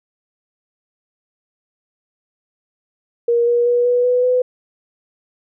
sine tone with pitch steps, 472.1 / 477.9 / 483.7 / 489.6 / 495.6 / 501.6 Hz, A#4 / A#4 / B4 / B4 / B4 / B4, +22 / +43 / -36 / -15 / +6 / +27 cents, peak -12 dBFS, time 3.28-4.42 s, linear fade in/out 5 ms, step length 190 ms, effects none

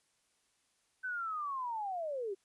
sine linear sweep, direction down, 1537 to 370 Hz, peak -35 dBFS, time 1.03-2.35 s, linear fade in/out 20 ms, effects white hiss -75 dBFS RMS until 2.44 s + resampled to 24000 Hz

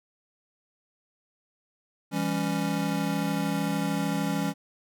square chord, C# diminished, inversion first, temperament just, 166.31 / 199.57 / 277.2 Hz, E3 / G3 / C#4, +16 / +31 / 0 cents, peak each -31 dBFS, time 2.11-4.54 s, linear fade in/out 50 ms, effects none

